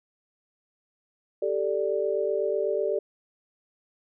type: chord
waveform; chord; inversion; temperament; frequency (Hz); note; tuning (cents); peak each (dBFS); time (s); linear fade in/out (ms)
sine; G suspended second; none; equal; 392 / 440 / 587.3; G4 / A4 / D5; 0 / 0 / 0; -28; 1.42-2.99; 5
effects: none

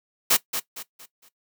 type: noise with echo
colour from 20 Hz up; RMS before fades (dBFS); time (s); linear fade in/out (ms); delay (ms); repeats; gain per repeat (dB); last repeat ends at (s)
white; -18; 0.3-0.37; 10; 230; 4; -9; 1.29
effects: noise-tail reverb RT60 0.1 s tail -17 dB re dry + high-pass 150 Hz 12 dB/octave

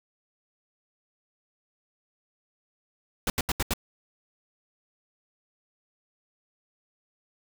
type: noise bursts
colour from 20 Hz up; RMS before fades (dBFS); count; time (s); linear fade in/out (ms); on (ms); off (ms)
pink; -26; 5; 3.27-3.736; 2; 30; 79
effects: none

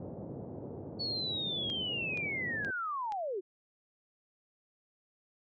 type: band-pass noise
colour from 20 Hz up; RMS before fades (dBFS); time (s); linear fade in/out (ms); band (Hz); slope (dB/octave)
pink; -43; 0-2.71; 2; 100 to 610; 24
type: linear sweep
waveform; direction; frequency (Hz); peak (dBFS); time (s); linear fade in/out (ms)
sine; down; 4445 to 344.2; -33; 0.99-3.41; 20
type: click train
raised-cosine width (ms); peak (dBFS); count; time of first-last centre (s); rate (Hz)
0.2; -29; 4; 1.7-3.122; 2.11
effects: none

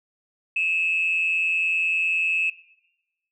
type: tone with amplitude modulation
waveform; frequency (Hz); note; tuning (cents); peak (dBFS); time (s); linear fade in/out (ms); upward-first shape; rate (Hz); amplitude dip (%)
sine; 2597; E7; -26; -17; 0.56-2.5; 5; sine; 170; 60
effects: noise-tail reverb RT60 1.0 s tail -19 dB re dry + tanh soft clip ceiling -13 dBFS

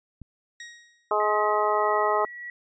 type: click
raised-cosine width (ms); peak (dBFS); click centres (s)
5; -29; 0.217
type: tone with exponential decay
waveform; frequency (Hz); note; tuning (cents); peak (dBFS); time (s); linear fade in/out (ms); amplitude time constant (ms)
sawtooth; 1886; A#6; +20; -33; 0.6-1.2; 2; 130
type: harmonic tone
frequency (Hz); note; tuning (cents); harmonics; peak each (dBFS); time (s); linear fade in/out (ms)
210.6; G#3; +24; 2 / 3 / 4 / 5 / 6; -27 / -27 / -27 / -27 / -27; 1.11-2.25; 2
type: tone with tremolo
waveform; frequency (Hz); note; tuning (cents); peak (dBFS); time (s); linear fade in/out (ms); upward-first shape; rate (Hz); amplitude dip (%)
sine; 1932; B6; -39; -32; 1.2-2.5; 2; sine; 1.6; 50
effects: resampled to 16000 Hz

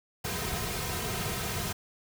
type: noise with comb filter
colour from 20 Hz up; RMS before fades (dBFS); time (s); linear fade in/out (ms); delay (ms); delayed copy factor
pink; -33; 0.24-1.73; 10; 3.5; -0.95
effects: none

